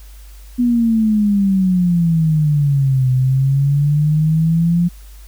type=exponential two-way sweep; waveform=sine; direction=down then up; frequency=246.9 to 127.2 to 175.3 Hz; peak=-11 dBFS; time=0.58-4.89 s; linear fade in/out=20 ms; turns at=3.11 s; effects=added 50 Hz sine -35 dBFS peak until 5.27 s + white hiss -48 dBFS RMS until 5.27 s

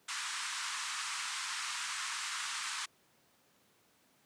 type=band-pass noise; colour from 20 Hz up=pink; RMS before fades=-39 dBFS; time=0.08-2.86 s; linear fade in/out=10 ms; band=1000 to 9200 Hz; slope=48 dB/octave; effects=pink hiss -69 dBFS RMS until 4.25 s + high-pass 150 Hz 12 dB/octave

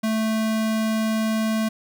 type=tone; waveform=square; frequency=220 Hz; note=A3; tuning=in tune; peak=-21 dBFS; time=0.03-1.69 s; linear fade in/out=10 ms; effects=none

